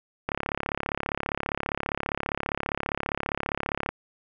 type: click train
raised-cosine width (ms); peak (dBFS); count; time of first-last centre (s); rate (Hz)
0.5; -12; 127; 0.29-3.89; 35
effects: none